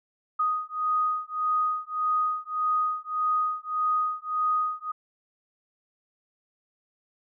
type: beating tone pair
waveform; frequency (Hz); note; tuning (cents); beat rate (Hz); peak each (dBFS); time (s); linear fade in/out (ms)
sine; 1244.5 / 1246.2; D#6 / D#6; 0 / +2; 1.7; -27; 0.39-4.92; 10
effects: none

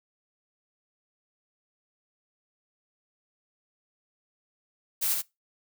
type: noise with echo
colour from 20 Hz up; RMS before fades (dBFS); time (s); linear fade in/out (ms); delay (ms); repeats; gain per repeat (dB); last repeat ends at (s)
blue; -27; 5.01-5.15; 20; 73; 1; -3; 5.223
effects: noise-tail reverb RT60 0.2 s tail -21 dB re dry

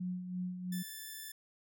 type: tone with tremolo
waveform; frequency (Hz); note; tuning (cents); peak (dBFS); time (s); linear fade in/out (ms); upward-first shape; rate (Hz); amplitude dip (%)
sine; 181.3; F#3; -35; -34; 0-0.83; 10; sine; 3; 55
type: tone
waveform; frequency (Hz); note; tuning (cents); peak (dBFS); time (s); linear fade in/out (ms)
5% pulse; 1754; A6; -6; -33; 0.72-1.32; 5
effects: none

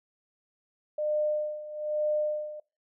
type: tone with tremolo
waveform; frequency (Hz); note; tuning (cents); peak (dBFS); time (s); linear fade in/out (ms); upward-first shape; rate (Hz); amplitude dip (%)
sine; 604; D5; +48; -24; 0.98-2.6; 5; sine; 1.1; 80
effects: noise-tail reverb RT60 0.3 s tail -24 dB re dry

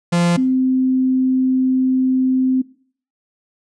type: tone pair in turn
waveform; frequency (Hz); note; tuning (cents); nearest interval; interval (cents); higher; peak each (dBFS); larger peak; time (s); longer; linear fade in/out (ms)
45% pulse / sine; 172.9 / 259.1; F3 / C4; -17 / -17; perfect fifth; 700; second; -13; neither; 0.12-0.37 / 0.37-2.62; second; 10
effects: noise-tail reverb RT60 0.5 s tail -20 dB re dry + resampled to 22050 Hz

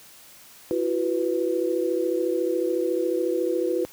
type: chord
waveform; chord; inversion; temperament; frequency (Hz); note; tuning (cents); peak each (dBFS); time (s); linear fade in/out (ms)
sine; E suspended second; none; equal with one note detuned; 336 / 370 / 493.9; E4 / F#4 / B4; +33 / 0 / 0; -26; 0.71-3.85; 0
effects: white hiss -49 dBFS RMS until 3.92 s + high-pass 60 Hz 12 dB/octave

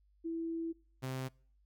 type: tone pair in turn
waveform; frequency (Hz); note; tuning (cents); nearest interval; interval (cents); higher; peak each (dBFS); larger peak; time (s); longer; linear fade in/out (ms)
sine / sawtooth; 330 / 130.67; E4 / C3; +2 / -2; octave + major third; 1604; first; -35 / -33; second; 0.24-0.73 / 1.02-1.29; first; 20
effects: noise-tail reverb RT60 0.5 s tail -25 dB re dry + added 50 Hz sine -66 dBFS peak until 1.65 s

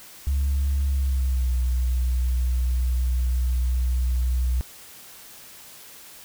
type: tone with pitch glide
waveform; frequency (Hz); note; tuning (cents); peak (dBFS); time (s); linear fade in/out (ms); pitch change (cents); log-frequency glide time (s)
sine; 69.3 to 62.1; C#2 to B1; 0 to +10; -18; 0.27-4.61; 0; -190; 0.84-1.55
effects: tanh soft clip ceiling -17 dBFS + white hiss -45 dBFS RMS until 6.24 s

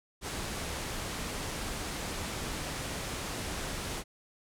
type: low-pass noise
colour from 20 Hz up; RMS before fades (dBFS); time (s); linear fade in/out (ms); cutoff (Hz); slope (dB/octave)
pink; -37; 0.21-4.04; 50; 11000; 24
effects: none

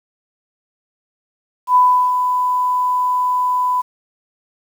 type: tone with ADSR envelope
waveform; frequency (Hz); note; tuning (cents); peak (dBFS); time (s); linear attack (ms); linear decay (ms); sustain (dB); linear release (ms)
sine; 998; B5; +18; -7; 1.67-3.82; 84; 360; -7; 16
effects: 7-bit

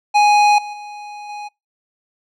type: tone with level steps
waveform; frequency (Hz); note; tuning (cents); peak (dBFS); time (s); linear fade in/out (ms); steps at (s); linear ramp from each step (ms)
square; 830.6; G#5; 0; -10 / -27 / -31 / -28; 0.14-1.49; 20; 0.58 / 0.73 / 1.29; 5
effects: noise-tail reverb RT60 0.2 s tail -24 dB re dry + low-pass 5000 Hz 12 dB/octave

